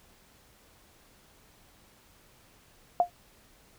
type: tone with exponential decay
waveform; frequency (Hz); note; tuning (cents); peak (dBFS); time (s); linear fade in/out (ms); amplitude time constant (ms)
sine; 705; F5; +16; -15; 3-3.1; 1; 20
effects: pink hiss -60 dBFS RMS until 3.78 s